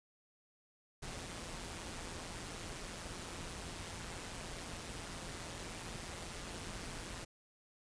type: noise with amplitude modulation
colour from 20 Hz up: pink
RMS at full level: -43 dBFS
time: 1.02-7.25 s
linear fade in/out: 10 ms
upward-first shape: sine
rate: 172 Hz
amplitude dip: 55%
effects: resampled to 22050 Hz